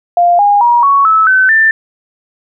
sine tone with pitch steps, 698.5 / 816.4 / 954.2 / 1115.2 / 1303.4 / 1523.4 / 1780.6 Hz, F5 / G#5 / A#5 / C#6 / E6 / G6 / A6, 0 / -30 / +40 / +10 / -20 / -50 / +20 cents, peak -5 dBFS, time 0.17-1.71 s, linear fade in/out 2 ms, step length 220 ms, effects none

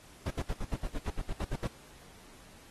brown noise bursts, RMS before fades -32 dBFS, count 13, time 0.26-1.673 s, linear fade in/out 5 ms, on 45 ms, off 69 ms, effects pink hiss -56 dBFS RMS until 2.7 s + AAC 32 kbps

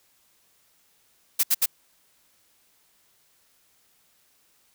blue noise bursts, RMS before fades -20 dBFS, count 3, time 1.39-1.66 s, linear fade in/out 10 ms, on 44 ms, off 69 ms, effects white hiss -64 dBFS RMS until 4.74 s

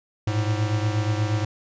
square beating tone pair, 105.1 / 113.5 Hz, G#2 / A#2, +21 / -46 cents, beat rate 8.4 Hz, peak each -23 / -28 dBFS, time 0.27-1.45 s, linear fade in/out 5 ms, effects resampled to 16000 Hz

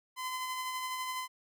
sawtooth tone with tremolo, 1023 Hz, C6, 39 cents flat, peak -30 dBFS, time 0.16-1.28 s, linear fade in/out 50 ms, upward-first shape sine, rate 12 Hz, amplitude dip 30%, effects none

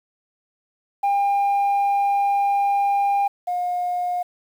sine tone pair in turn, 802 / 714.5 Hz, G5 / F5, +39 / +39 cents, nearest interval major second, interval 200 cents, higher first, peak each -14 / -20 dBFS, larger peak first, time 1.03-3.28 / 3.47-4.23 s, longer first, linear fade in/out 10 ms, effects tanh soft clip ceiling -16 dBFS + 8-bit

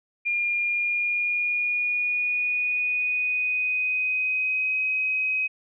sine tone with pitch glide, 2412 to 2528 Hz, D7 to D#7, +46 to +27 cents, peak -22 dBFS, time 0.25-5.48 s, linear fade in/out 20 ms, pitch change +81 cents, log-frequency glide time 0.61-4.78 s, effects none

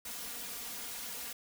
white noise with comb filter, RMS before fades -42 dBFS, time 0.05-1.33 s, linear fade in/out 5 ms, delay 4.2 ms, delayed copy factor +0.9, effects none

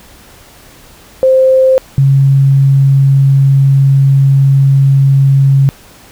sine tone pair in turn, 523.3 / 136.89 Hz, C5 / C#3, 0 / -21 cents, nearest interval octave + major seventh, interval 2321 cents, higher first, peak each -4 dBFS, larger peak neither, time 1.23-1.78 / 1.98-5.69 s, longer second, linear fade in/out 0 ms, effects pink hiss -39 dBFS RMS until 6.11 s

